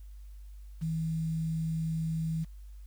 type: tone with quantisation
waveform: sine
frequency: 161.1 Hz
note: E3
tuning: 39 cents flat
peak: -29 dBFS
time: 0.81-2.45 s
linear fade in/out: 20 ms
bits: 9
effects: added 50 Hz sine -44 dBFS peak until 2.86 s + white hiss -69 dBFS RMS until 2.86 s